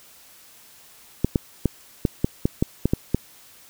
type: clicks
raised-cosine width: 3 ms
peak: -5 dBFS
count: 10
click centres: 1.246 / 1.358 / 1.657 / 2.052 / 2.245 / 2.455 / 2.625 / 2.856 / 2.935 / 3.146 s
effects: white hiss -50 dBFS RMS until 3.69 s